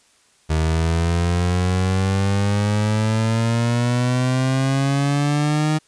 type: exponential sweep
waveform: 30% pulse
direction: up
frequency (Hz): 78.3 to 155.3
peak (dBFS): -14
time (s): 0.49-5.79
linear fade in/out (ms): 20
effects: white hiss -57 dBFS RMS until 5.87 s + resampled to 22050 Hz